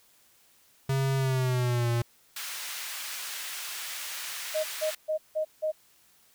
square tone with pitch glide, 135 to 118.21 Hz, C#3 to A#2, -45 to +25 cents, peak -25 dBFS, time 0.89-2.02 s, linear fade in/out 5 ms, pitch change -230 cents, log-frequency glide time 1.17-1.89 s
pink high-pass noise, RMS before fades -37 dBFS, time 2.36-4.95 s, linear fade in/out 5 ms, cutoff 1700 Hz, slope 12 dB/octave
sine tone bursts, 622.3 Hz, D#5, in tune, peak -25 dBFS, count 5, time 4.54-5.72 s, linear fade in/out 20 ms, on 100 ms, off 170 ms
effects white hiss -62 dBFS RMS until 6.34 s

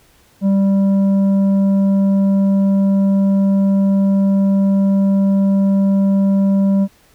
triangle tone with tanh clipping, 196 Hz, G3, in tune, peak -12 dBFS, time 0.41-6.88 s, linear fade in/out 50 ms, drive 11 dB, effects pink hiss -52 dBFS RMS until 7.14 s

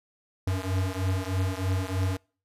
square beating tone pair, 92.5 / 95.7 Hz, F#2 / G2, 0 / -41 cents, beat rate 3.2 Hz, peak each -29 / -30 dBFS, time 0.47-2.17 s, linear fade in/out 5 ms, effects noise-tail reverb RT60 0.4 s tail -26 dB re dry + resampled to 32000 Hz

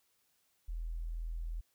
sine tone, 41.2 Hz, E1, in tune, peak -36 dBFS, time 0.68-1.61 s, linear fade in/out 10 ms, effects white hiss -75 dBFS RMS until 1.74 s

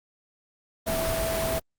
sine tone in noise, 655 Hz, E5, 11 cents flat, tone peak -27 dBFS, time 0.86-1.6 s, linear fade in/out 20 ms, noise pink, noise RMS -29 dBFS, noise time 0.86-1.6 s, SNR -1 dB, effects Opus 32 kbps

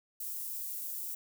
white high-pass noise, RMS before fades -39 dBFS, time 0.2-1.15 s, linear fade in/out 5 ms, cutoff 12000 Hz, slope 12 dB/octave, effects none

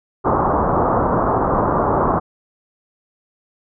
white low-pass noise, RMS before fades -17 dBFS, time 0.24-2.2 s, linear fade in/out 20 ms, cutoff 1200 Hz, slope 48 dB/octave, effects none

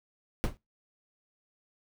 brown noise with exponential decay, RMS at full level -22 dBFS, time 0.44-0.57 s, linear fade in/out 0 ms, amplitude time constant 28 ms, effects noise-tail reverb RT60 0.2 s tail -20 dB re dry

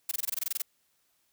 blue noise bursts, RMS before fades -30 dBFS, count 12, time 0.09-0.62 s, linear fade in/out 5 ms, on 24 ms, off 22 ms, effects white hiss -72 dBFS RMS until 1.32 s

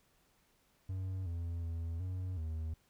triangle tone with pitch steps, 94.1 / 84.8 / 83.1 / 92.2 / 79.7 Hz, F#2 / E2 / E2 / F#2 / D#2, +30 / +50 / +15 / -6 / +42 cents, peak -34 dBFS, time 0.89-2.74 s, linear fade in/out 5 ms, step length 370 ms, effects pink hiss -72 dBFS RMS until 2.89 s

